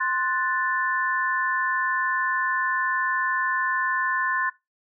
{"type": "chord", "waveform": "sine", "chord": "F# diminished", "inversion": "second", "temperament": "equal", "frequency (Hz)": [1046.5, 1480, 1760], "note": ["C6", "F#6", "A6"], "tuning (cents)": [0, 0, 0], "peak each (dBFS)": [-26, -29, -25], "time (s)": [0, 4.5], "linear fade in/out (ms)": 10, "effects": ["noise-tail reverb RT60 0.2 s tail -19 dB re dry"]}